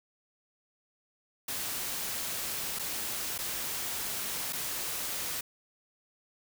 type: noise with dropouts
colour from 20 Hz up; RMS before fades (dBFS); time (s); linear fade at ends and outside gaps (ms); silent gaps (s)
white; -35; 1.48-5.41; 5; 2.789-2.793 / 3.38-3.387 / 4.526-4.53
effects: none